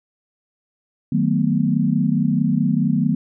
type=chord; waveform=sine; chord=B dominant seventh; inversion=first; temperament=just; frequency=154.34 / 185.21 / 222.2 / 246.9 Hz; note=D#3 / F#3 / A3 / B3; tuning=-14 / +2 / +17 / 0 cents; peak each=-21 dBFS; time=1.12-3.15 s; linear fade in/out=5 ms; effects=none